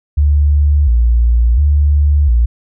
sine tone with vibrato, 65.41 Hz, C2, in tune, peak -7 dBFS, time 0.17-2.46 s, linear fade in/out 10 ms, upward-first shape square, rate 0.71 Hz, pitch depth 190 cents each way, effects none

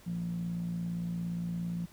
15% pulse tone with band-pass filter, 57.4 Hz, A#1, 26 cents flat, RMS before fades -35 dBFS, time 0.06-1.86 s, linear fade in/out 10 ms, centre 180 Hz, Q 9.3, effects pink hiss -58 dBFS RMS until 1.92 s

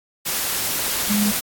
sine tone in noise, 206.8 Hz, G#3, 7 cents flat, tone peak -17 dBFS, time 1.09-1.32 s, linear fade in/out 20 ms, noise white, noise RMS -23 dBFS, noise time 0.25-1.41 s, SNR +3 dB, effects AAC 64 kbps

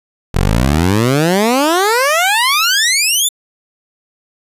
15% pulse exponential sweep, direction up, 41.2 to 3619 Hz, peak -4 dBFS, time 0.34-3.29 s, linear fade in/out 10 ms, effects resampled to 32000 Hz

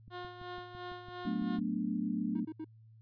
click train, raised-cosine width 5 ms, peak -40 dBFS, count 10, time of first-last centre 0.08-1.588 s, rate 5.97 Hz
15% pulse tone with tremolo, 357.8 Hz, F4, 42 cents sharp, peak -34 dBFS, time 0.1-1.6 s, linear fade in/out 50 ms, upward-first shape sine, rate 2.9 Hz, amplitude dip 60%
sine chord, B minor seventh, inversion second, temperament equal, 185 / 220 / 246.9 / 293.7 Hz, F#3 / A3 / B3 / D4, 0 / 0 / 0 / 0 cents, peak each -38 / -35 / -38 / -38 dBFS, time 1.25-2.45 s, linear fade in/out 10 ms
triangle tone bursts, 315.1 Hz, D#4, 22 cents sharp, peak -36 dBFS, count 3, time 2.35-2.645 s, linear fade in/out 5 ms, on 51 ms, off 71 ms
effects added 111 Hz sine -55 dBFS peak until 3.01 s + resampled to 11025 Hz

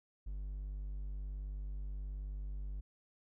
triangle tone, 49.36 Hz, G1, 13 cents sharp, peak -37 dBFS, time 0.26-2.81 s, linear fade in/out 10 ms, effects none

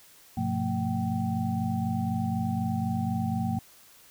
sine tone cluster, 101.5 / 125.5 / 177.4 / 225.5 / 769 Hz, G#2 / B2 / F3 / A3 / G5, -39 / +28 / +27 / +43 / -33 cents, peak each -32 / -34 / -32 / -30 / -35 dBFS, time 0.37-3.59 s, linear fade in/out 5 ms, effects white hiss -55 dBFS RMS until 4.1 s

